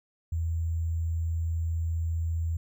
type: tone with sample-and-hold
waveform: sine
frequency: 82.41 Hz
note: E2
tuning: in tune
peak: -26 dBFS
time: 0.32-2.57 s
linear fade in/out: 5 ms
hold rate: 7350 Hz
effects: none